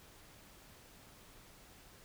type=silence; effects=pink hiss -59 dBFS RMS until 2.04 s